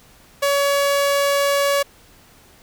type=tone; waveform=sawtooth; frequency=564 Hz; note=C#5; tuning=30 cents sharp; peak=-12 dBFS; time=0.42-1.83 s; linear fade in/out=10 ms; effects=pink hiss -50 dBFS RMS until 2.62 s